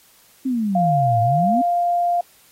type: exponential two-way sweep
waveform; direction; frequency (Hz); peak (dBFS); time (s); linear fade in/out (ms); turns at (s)
sine; down then up; 270.6 to 108.2 to 270.6; -18; 0.45-1.62; 10; 1.21
type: tone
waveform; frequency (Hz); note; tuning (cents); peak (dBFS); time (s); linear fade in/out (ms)
sine; 698.5; F5; 0; -16; 0.75-2.21; 5
effects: white hiss -53 dBFS RMS until 2.51 s + AAC 48 kbps